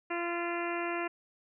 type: harmonic tone with a mistuned harmonic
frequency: 343.7 Hz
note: F4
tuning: 28 cents flat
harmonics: 1 / 2 / 3 / 4 / 5 / 6 / 7 / 8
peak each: -35 / -38 / -40 / -41 / -42 / -43 / -43 / -44 dBFS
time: 0.1-1.08 s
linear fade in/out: 10 ms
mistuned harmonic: 5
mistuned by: +18 cents
effects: none